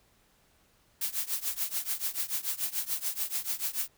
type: noise with tremolo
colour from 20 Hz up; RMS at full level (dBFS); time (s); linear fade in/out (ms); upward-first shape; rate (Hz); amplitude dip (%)
blue; -29; 1.01-3.88; 5; triangle; 6.9; 95
effects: pink hiss -66 dBFS RMS until 3.97 s